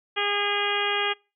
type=harmonic tone; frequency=408.3 Hz; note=G#4; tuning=29 cents flat; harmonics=1 / 2 / 3 / 4 / 5 / 6 / 7 / 8; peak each=-31 / -31 / -31 / -31 / -31 / -31 / -31 / -31 dBFS; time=0.16-1.14 s; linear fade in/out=20 ms; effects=noise-tail reverb RT60 0.3 s tail -25 dB re dry